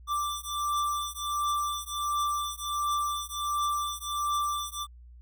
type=beating tone pair; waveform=square; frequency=1174.7 / 1176.1 Hz; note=D6 / D6; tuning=0 / +2 cents; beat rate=1.4 Hz; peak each=-32 / -32 dBFS; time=0.07-4.87 s; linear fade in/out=50 ms; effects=added 60 Hz sine -47 dBFS peak until 5.21 s